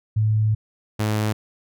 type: tone pair in turn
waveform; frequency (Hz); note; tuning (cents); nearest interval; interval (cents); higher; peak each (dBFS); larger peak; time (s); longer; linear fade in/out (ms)
sine / sawtooth; 108.2 / 107.02; A2 / A2; -29 / -48; unison; 19; first; -16; neither; 0.16-0.55 / 0.99-1.33; first; 10
effects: none